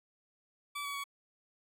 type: tone with pitch steps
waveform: 20% pulse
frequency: 1154 / 1134 / 1124 Hz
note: D6 / C#6 / C#6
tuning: -31 / +39 / +24 cents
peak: -32 dBFS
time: 0.75-1.041 s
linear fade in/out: 10 ms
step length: 97 ms
effects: none